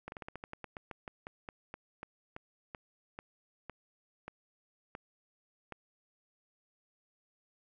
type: slowing click train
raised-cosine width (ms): 0.5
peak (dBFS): -27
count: 23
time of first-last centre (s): 0.08-5.723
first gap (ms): 41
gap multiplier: 1.15
effects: none